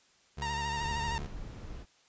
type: tone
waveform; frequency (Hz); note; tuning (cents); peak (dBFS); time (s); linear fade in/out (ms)
25% pulse; 72; D2; -34; -34; 0.37-1.27; 10
type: tone with vibrato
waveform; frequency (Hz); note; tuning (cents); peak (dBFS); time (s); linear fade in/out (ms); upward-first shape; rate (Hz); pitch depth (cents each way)
sawtooth; 926; A#5; -12; -29; 0.42-1.18; 0; sine; 13; 42
type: noise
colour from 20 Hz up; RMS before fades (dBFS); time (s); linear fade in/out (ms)
brown; -42; 0.75-1.86; 50
effects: white hiss -65 dBFS RMS until 2.08 s + resampled to 16000 Hz